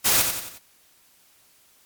white noise with echo, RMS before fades -19 dBFS, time 0.04-0.23 s, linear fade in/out 20 ms, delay 90 ms, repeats 4, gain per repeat -6 dB, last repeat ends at 0.59 s, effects white hiss -58 dBFS RMS until 1.85 s + MP3 96 kbps

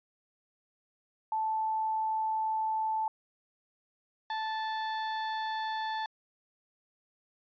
sine / 35% pulse tone pair in turn, 877 / 877 Hz, A5 / A5, -6 / -6 cents, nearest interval unison, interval 0 cents, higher neither, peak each -28 / -30 dBFS, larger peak first, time 1.32-3.08 / 4.3-6.06 s, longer neither, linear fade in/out 2 ms, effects resampled to 11025 Hz

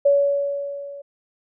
sine tone with level ramp, 565 Hz, C#5, 33 cents sharp, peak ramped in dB -11 to -34 dBFS, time 0.05-1.02 s, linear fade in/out 10 ms, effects none

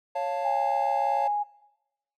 triangle chord, Db augmented, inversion none, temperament equal, 554.4 / 698.5 / 880 Hz, Db5 / F5 / A5, 0 / 0 / 0 cents, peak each -29 dBFS, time 0.15-1.28 s, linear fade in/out 10 ms
sine tone with pitch glide, 813 to 827.7 Hz, G#5 to G#5, -37 to -6 cents, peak -24 dBFS, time 0.44-1.44 s, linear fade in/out 20 ms, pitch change +31 cents, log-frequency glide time 0.92-1.33 s
effects noise-tail reverb RT60 0.9 s tail -20 dB re dry

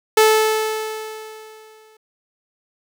sawtooth tone with exponential decay, 435.7 Hz, A4, 17 cents flat, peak -5 dBFS, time 0.17-1.97 s, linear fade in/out 5 ms, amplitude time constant 390 ms, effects none

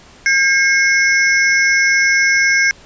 square ring-modulated tone, 1888 Hz, A#6, 22 cents sharp, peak -8 dBFS, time 0.26-2.71 s, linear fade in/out 0 ms, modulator 278 Hz, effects pink hiss -43 dBFS RMS until 2.85 s + resampled to 16000 Hz

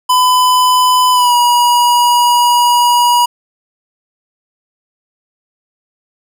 square tone with pitch glide, 1005 to 965.2 Hz, B5 to B5, +30 to -40 cents, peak -8 dBFS, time 0.09-3.26 s, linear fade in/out 10 ms, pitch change -70 cents, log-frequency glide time 1.12-1.34 s, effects none

